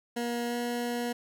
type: tone with pitch glide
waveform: 20% pulse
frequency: 238 to 240.1 Hz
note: A#3 to B3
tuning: +36 to -49 cents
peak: -25 dBFS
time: 0.16-1.13 s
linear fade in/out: 10 ms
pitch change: +15 cents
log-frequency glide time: 0.47-0.55 s
effects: none